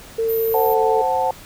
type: tone with pitch glide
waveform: sine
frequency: 451.9 to 444.1 Hz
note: A4 to A4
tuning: +46 to +16 cents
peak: -17 dBFS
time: 0.18-1.02 s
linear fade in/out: 10 ms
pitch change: -30 cents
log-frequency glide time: 0.67-0.75 s
type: tone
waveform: sine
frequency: 13560 Hz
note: G#9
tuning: 35 cents sharp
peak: -26 dBFS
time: 0.28-0.75 s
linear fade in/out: 20 ms
type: chord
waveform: sine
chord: F# diminished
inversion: second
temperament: equal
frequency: 523.3 / 740 / 880 Hz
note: C5 / F#5 / A5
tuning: 0 / 0 / 0 cents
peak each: -22 / -21 / -20 dBFS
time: 0.54-1.31 s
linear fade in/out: 2 ms
effects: pink hiss -41 dBFS RMS until 1.45 s